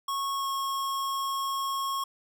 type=tone with pitch glide; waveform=square; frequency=1100 to 1091.1 Hz; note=C#6 to C#6; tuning=-14 to -28 cents; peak=-29 dBFS; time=0.08-2.04 s; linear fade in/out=5 ms; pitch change=-14 cents; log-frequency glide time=0.35-0.47 s; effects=none